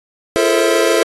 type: tone cluster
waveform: square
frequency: 341.7 / 429.1 / 456.4 / 530 / 653 Hz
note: F4 / A4 / A#4 / C5 / E5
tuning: -38 / -43 / -37 / +22 / -17 cents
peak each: -19 dBFS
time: 0.36-1.03 s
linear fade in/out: 0 ms
effects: AAC 32 kbps